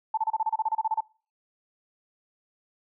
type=tone bursts; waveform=sine; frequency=880 Hz; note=A5; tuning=in tune; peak=-22 dBFS; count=14; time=0.14-1.006 s; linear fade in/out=5 ms; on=34 ms; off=30 ms; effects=noise-tail reverb RT60 0.4 s tail -24 dB re dry